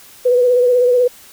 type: tone with vibrato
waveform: sine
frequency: 493.9 Hz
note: B4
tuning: in tune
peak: -9 dBFS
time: 0.25-1.08 s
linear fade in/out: 10 ms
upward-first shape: triangle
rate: 16 Hz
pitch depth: 44 cents each way
effects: white hiss -42 dBFS RMS until 1.32 s